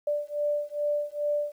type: beating tone pair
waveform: sine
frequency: 587 / 589.4 Hz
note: D5 / D5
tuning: -1 / +6 cents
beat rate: 2.4 Hz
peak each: -29 dBFS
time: 0.07-1.52 s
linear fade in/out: 5 ms
effects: 10-bit